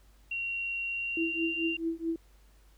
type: tone with pitch glide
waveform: sine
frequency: 2749 to 2776 Hz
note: F7 to F7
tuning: -28 to -11 cents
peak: -31 dBFS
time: 0.31-1.77 s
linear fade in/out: 5 ms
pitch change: +17 cents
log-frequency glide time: 0.82-1.55 s
type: tone with tremolo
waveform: sine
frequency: 329.6 Hz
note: E4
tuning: in tune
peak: -26 dBFS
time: 1.17-2.16 s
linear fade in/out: 2 ms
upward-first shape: triangle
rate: 4.6 Hz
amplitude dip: 100%
effects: added 50 Hz sine -57 dBFS peak until 2.77 s + pink hiss -66 dBFS RMS until 2.77 s